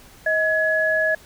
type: tone pair together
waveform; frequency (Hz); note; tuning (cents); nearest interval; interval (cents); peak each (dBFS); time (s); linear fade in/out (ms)
sine; 633 / 1689.9; D#5 / G#6; +30 / +30; octave + perfect fourth; 1700; -21 / -19; 0.26-1.15; 5
effects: pink hiss -48 dBFS RMS until 1.25 s